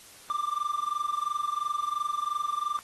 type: tone with amplitude modulation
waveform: triangle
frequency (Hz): 1186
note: D6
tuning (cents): +17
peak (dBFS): -22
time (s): 0.3-2.79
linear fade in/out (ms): 0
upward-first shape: sine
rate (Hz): 22.9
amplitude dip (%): 85
effects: white hiss -51 dBFS RMS until 2.83 s + AAC 32 kbps